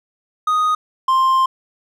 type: tone pair in turn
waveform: triangle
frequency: 1244.5 / 1049.8 Hz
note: D#6 / C6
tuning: 0 / +5 cents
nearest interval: minor third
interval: 295 cents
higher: first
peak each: -12 / -10 dBFS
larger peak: second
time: 0.47-0.75 / 1.08-1.46 s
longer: second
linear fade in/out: 5 ms
effects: none